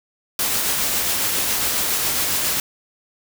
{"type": "noise with tremolo", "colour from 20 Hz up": "white", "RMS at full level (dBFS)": -20, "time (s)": [0.39, 2.6], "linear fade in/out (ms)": 2, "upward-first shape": "triangle", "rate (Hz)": 7.3, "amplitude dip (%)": 25, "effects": []}